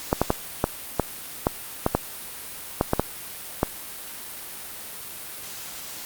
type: clicks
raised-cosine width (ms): 1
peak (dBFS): -4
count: 12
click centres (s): 0.129 / 0.216 / 0.304 / 0.641 / 0.997 / 1.469 / 1.864 / 1.95 / 2.811 / 2.934 / 2.996 / 3.631
effects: white hiss -37 dBFS RMS until 6.05 s + Opus 48 kbps